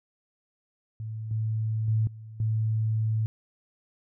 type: tone with level steps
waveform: sine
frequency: 110 Hz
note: A2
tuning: in tune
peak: -32 / -25 / -21 / -40 / -23 dBFS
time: 1-3.26 s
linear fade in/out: 0 ms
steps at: 1.31 / 1.88 / 2.07 / 2.4 s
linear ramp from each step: 2 ms
effects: none